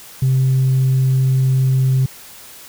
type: tone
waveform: sine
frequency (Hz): 131.5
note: C3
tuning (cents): +9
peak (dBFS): -10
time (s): 0.22-2.06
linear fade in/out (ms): 5
effects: tanh soft clip ceiling -9 dBFS + white hiss -39 dBFS RMS until 2.68 s